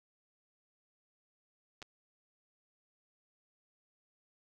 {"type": "clicks", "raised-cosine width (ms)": 0.2, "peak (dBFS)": -30, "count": 2, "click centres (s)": [1.819, 1.826], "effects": []}